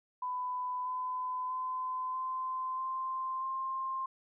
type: tone with pitch steps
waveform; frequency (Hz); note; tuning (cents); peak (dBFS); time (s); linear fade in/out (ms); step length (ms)
sine; 1000 / 1011 / 1022.2 / 1033.5 / 1044.9 / 1056.4; B5 / B5 / C6 / C6 / C6 / C6; +21 / +40 / -41 / -22 / -3 / +16; -33; 0.22-4.06; 5; 640
effects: none